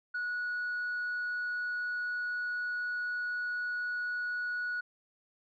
sine tone, 1463 Hz, F#6, 20 cents flat, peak -30 dBFS, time 0.14-4.81 s, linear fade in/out 10 ms, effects tanh soft clip ceiling -30 dBFS

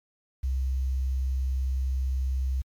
sine tone with quantisation, 65.41 Hz, C2, in tune, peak -24 dBFS, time 0.43-2.62 s, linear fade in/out 10 ms, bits 9, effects MP3 96 kbps

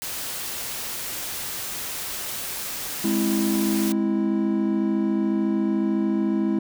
white noise, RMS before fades -31 dBFS, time 0.02-3.92 s, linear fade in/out 0 ms
triangle chord, Ab augmented, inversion none, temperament equal, 207.7 / 261.6 / 329.6 Hz, Ab3 / C4 / E4, 0 / 0 / 0 cents, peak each -21 / -26 / -22 dBFS, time 3.04-6.59 s, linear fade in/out 5 ms
effects none

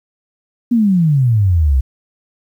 sine exponential sweep, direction down, 246.8 to 62.4 Hz, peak -9 dBFS, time 0.71-1.81 s, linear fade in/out 10 ms, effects 8-bit

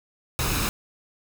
pink noise with comb filter, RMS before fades -25 dBFS, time 0.39-0.69 s, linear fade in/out 0 ms, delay 0.77 ms, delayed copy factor +0.5, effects none

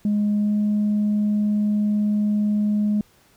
sine tone with pitch glide, 207.7 to 209 Hz, G#3 to G#3, 0 to +11 cents, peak -16 dBFS, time 0.05-3.01 s, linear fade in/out 2 ms, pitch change +11 cents, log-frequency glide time 0.39-0.52 s, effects tanh soft clip ceiling -15 dBFS + pink hiss -57 dBFS RMS until 3.36 s

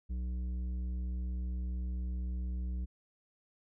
sine tone with tanh clipping, 61.74 Hz, B1, in tune, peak -35 dBFS, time 0.09-2.86 s, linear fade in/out 20 ms, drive 9 dB, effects none

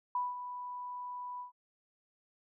sine tone with ADSR envelope, 987.8 Hz, B5, in tune, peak -29 dBFS, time 0.15-1.52 s, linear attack 3 ms, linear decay 190 ms, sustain -10 dB, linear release 120 ms, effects none

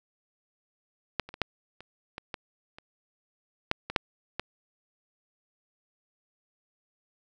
clicks, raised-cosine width 0.3 ms, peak -10 / -27 / -25 / -9 / -29 / -21 / -18 / -29 / -8 / -18 / -6 / -14 dBFS, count 12, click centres 1.197 / 1.29 / 1.341 / 1.417 / 1.806 / 2.181 / 2.342 / 2.785 / 3.714 / 3.9 / 3.962 / 4.396 s, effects none

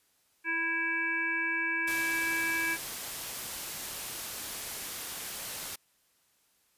harmonic tone, 329.6 Hz, E4, in tune, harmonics 1 / 3 / 5 / 7 / 8, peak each -40 / -41 / -31 / -32 / -41 dBFS, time 0.44-2.78 s, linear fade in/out 50 ms
white noise, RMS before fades -38 dBFS, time 1.87-5.76 s, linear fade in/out 10 ms
effects white hiss -70 dBFS RMS until 6.77 s + resampled to 32000 Hz

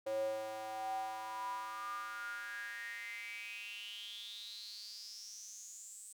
square tone with high-pass filter sweep, 109.3 Hz, A2, 11 cents flat, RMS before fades -44 dBFS, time 0.06-6.13 s, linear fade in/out 10 ms, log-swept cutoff 510 to 8300 Hz, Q 9.9, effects none

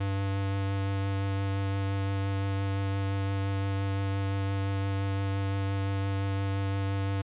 square tone with vibrato, 98 Hz, G2, in tune, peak -28 dBFS, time 0-7.22 s, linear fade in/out 10 ms, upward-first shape triangle, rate 5.8 Hz, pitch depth 12 cents each way, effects resampled to 8000 Hz

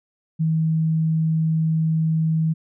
sine tone, 160 Hz, D#3, 49 cents sharp, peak -17 dBFS, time 0.39-2.54 s, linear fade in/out 20 ms, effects none

